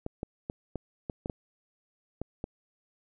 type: clicks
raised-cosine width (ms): 2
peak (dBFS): -20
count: 9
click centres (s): 0.064 / 0.231 / 0.499 / 0.757 / 1.098 / 1.259 / 1.298 / 2.216 / 2.441
effects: none